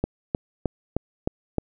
click train, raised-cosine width 2 ms, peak -9 dBFS, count 6, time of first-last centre 0.04-1.583 s, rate 3.24 Hz, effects none

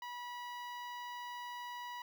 sawtooth tone with notch filter, 973 Hz, B5, 26 cents flat, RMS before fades -45 dBFS, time 0.02-2.02 s, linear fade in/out 2 ms, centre 8800 Hz, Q 0.51, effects none

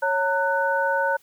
sine tone cluster, 552 / 914 / 1490 Hz, C#5 / A#5 / F#6, -7 / -34 / +12 cents, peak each -24 dBFS, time 0.02-1.17 s, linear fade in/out 10 ms, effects white hiss -59 dBFS RMS until 1.22 s

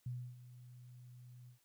sine tone with ADSR envelope, 123.47 Hz, B2, in tune, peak -38 dBFS, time 0.06-1.59 s, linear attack 4 ms, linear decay 290 ms, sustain -15 dB, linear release 110 ms, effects white hiss -75 dBFS RMS until 1.64 s

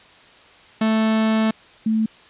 45% pulse / sine tone pair in turn, 220 / 220 Hz, A3 / A3, 0 / 0 cents, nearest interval unison, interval 0 cents, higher neither, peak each -16 dBFS, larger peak neither, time 0.81-1.51 / 1.86-2.06 s, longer first, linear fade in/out 5 ms, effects white hiss -48 dBFS RMS until 2.29 s + resampled to 8000 Hz

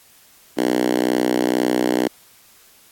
5% pulse tone with high-pass filter, 62.1 Hz, B1, 10 cents sharp, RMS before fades -19 dBFS, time 0.57-2.08 s, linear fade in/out 10 ms, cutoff 290 Hz, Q 2.9, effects white hiss -51 dBFS RMS until 2.91 s + AAC 64 kbps

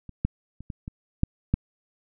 clicks, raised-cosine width 5 ms, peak -27 / -10 / -28 / -21 / -22 / -8 / -8 dBFS, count 7, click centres 0.093 / 0.25 / 0.606 / 0.702 / 0.879 / 1.234 / 1.54 s, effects none

